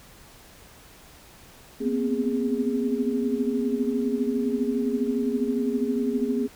sine tone cluster, 235 / 249.9 / 262.3 / 412.5 Hz, A#3 / B3 / C4 / G#4, +14 / +21 / +4 / -12 cents, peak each -28 dBFS, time 1.8-6.48 s, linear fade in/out 20 ms, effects pink hiss -50 dBFS RMS until 6.55 s

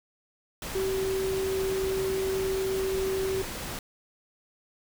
sine tone in noise, 382.7 Hz, G4, 42 cents flat, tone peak -26 dBFS, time 0.75-3.42 s, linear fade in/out 2 ms, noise pink, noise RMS -36 dBFS, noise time 0.62-3.79 s, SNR +7 dB, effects none

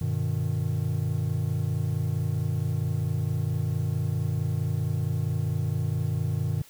triangle chord, G augmented, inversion none, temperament just, 98 / 122.5 / 153.12 Hz, G2 / B2 / D#3, 0 / -14 / -27 cents, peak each -27 dBFS, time 0.01-6.62 s, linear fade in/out 5 ms, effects white hiss -53 dBFS RMS until 6.69 s

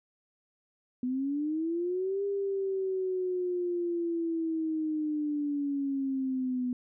sine linear two-way sweep, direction up then down, 246.9 to 401.8 to 246.9 Hz, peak -28 dBFS, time 1.03-6.73 s, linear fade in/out 2 ms, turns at 2.24 s, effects none

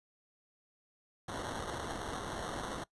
white noise with sample-and-hold, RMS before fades -40 dBFS, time 1.28-2.84 s, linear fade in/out 5 ms, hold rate 2450 Hz, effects noise-tail reverb RT60 0.1 s tail -20 dB re dry + resampled to 24000 Hz

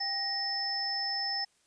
sine tone cluster, 790 / 1876 / 5260 Hz, G5 / A#6 / E8, +13 / +11 / -5 cents, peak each -38 / -39 / -31 dBFS, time 0-1.45 s, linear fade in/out 10 ms, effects white hiss -69 dBFS RMS until 1.66 s + resampled to 22050 Hz

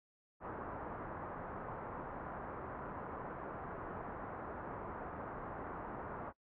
white low-pass noise, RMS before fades -45 dBFS, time 0.4-6.33 s, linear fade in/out 50 ms, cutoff 1300 Hz, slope 24 dB/octave, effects noise-tail reverb RT60 0.1 s tail -23 dB re dry + low-pass 2000 Hz 12 dB/octave

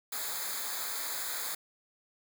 white noise with comb filter, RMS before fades -36 dBFS, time 0.12-1.55 s, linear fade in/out 5 ms, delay 0.35 ms, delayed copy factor -0.9, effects none

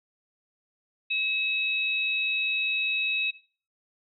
sine tone pair together, 2575 / 3810 Hz, E7 / A#7, -41 / +37 cents, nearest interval perfect fifth, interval 678 cents, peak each -26 / -32 dBFS, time 1.1-3.31 s, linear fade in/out 10 ms, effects noise-tail reverb RT60 0.4 s tail -17 dB re dry

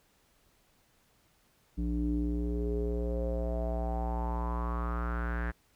square tone with low-pass filter sweep, 59 Hz, A#1, 22 cents sharp, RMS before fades -32 dBFS, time 1.77-5.52 s, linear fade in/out 20 ms, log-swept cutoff 250 to 1700 Hz, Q 5.9, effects pink hiss -68 dBFS RMS until 5.75 s

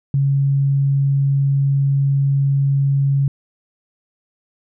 sine tone, 138.59 Hz, C#3, in tune, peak -13 dBFS, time 0.14-3.28 s, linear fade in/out 2 ms, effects none

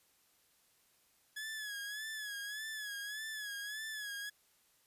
sawtooth tone with vibrato, 1695 Hz, G#6, 35 cents sharp, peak -37 dBFS, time 1.36-4.3 s, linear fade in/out 10 ms, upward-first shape sine, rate 1.7 Hz, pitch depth 71 cents each way, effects white hiss -71 dBFS RMS until 4.86 s + resampled to 32000 Hz

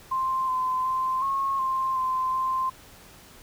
sine tone with pitch steps, 1048 / 1027 / 1040 / 1089 / 1053 / 1036 / 1044 Hz, C6 / C6 / C6 / C#6 / C6 / C6 / C6, +2 / -33 / -11 / -31 / +11 / -17 / -4 cents, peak -23 dBFS, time 0.11-2.7 s, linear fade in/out 10 ms, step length 370 ms, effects pink hiss -50 dBFS RMS until 3.42 s

